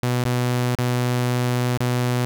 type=tone with dropouts; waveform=sawtooth; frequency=123.47 Hz; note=B2; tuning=in tune; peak=-15 dBFS; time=0.03-2.25 s; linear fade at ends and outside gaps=0 ms; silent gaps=0.239-0.253 / 0.752-0.787 / 1.774-1.805 s; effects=none